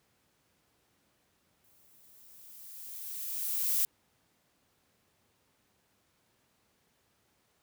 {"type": "noise with exponential growth", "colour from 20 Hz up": "violet", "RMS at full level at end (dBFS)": -27, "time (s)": [1.64, 3.85], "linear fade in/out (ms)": 1, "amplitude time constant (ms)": 480, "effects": ["pink hiss -72 dBFS RMS until 7.62 s", "high-pass 80 Hz 12 dB/octave"]}